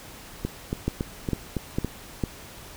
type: two click trains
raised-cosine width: 3 ms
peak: -11 / -13 dBFS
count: 4 / 6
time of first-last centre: 0.88-2.237 / 0.45-1.847 s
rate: 2.21 / 3.58 Hz
effects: pink hiss -44 dBFS RMS until 2.76 s